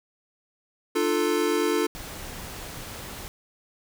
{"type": "chord", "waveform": "square", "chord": "D minor", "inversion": "none", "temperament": "equal with one note detuned", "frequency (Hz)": [300, 349.2, 440], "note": ["D4", "F4", "A4"], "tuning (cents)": [37, 0, 0], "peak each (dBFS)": [-28, -27, -26], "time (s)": [0.95, 1.87], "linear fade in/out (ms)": 10}
{"type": "noise", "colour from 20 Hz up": "pink", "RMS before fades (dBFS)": -38, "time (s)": [1.95, 3.28], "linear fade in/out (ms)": 0}
{"effects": []}